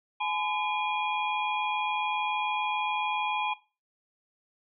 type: tone cluster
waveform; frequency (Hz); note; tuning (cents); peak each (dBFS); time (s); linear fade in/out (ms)
sine; 846 / 1013 / 2433 / 3298; G#5 / B5 / D#7 / G#7; +32 / +44 / -39 / -13; -31 / -33 / -33 / -39; 0.2-3.54; 10
effects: noise-tail reverb RT60 0.3 s tail -17 dB re dry